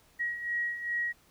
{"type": "beating tone pair", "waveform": "sine", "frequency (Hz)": [1900, 1902.5], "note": ["A#6", "A#6"], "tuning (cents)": [33, 35], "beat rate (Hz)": 2.5, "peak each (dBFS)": [-37, -31], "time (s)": [0.19, 1.13], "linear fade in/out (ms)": 20, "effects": ["pink hiss -63 dBFS RMS until 1.3 s"]}